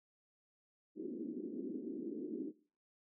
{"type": "band-pass noise", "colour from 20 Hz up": "white", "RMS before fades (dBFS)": -43, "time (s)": [0.95, 2.53], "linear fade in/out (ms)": 50, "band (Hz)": [220, 370], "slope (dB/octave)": 48, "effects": ["noise-tail reverb RT60 0.4 s tail -19 dB re dry"]}